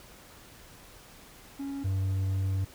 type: tone pair in turn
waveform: triangle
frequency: 277.2 / 95.88 Hz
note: C#4 / G2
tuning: 0 / -38 cents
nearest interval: octave + tritone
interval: 1838 cents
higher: first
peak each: -31 / -24 dBFS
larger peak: second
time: 1.59-1.84 / 1.84-2.65 s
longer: second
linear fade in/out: 10 ms
effects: pink hiss -52 dBFS RMS until 2.74 s